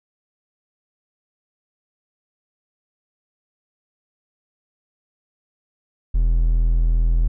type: tone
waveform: triangle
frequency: 41.31 Hz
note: E1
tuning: 4 cents sharp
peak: -12 dBFS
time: 6.14-7.28 s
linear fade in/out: 10 ms
effects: none